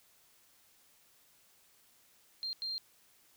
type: tone bursts at uneven times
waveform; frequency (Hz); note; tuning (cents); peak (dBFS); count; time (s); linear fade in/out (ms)
sine; 4186; C8; 0; -35; 2; 2.43-2.53 / 2.62-2.78; 0
effects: white hiss -66 dBFS RMS until 3.36 s